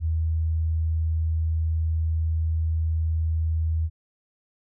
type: tone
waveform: sine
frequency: 80.4 Hz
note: E2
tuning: 43 cents flat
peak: -21 dBFS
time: 0-3.9 s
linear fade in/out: 50 ms
effects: none